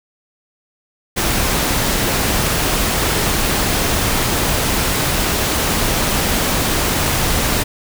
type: noise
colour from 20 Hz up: pink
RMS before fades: -17 dBFS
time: 1.16-7.64 s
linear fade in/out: 20 ms
effects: none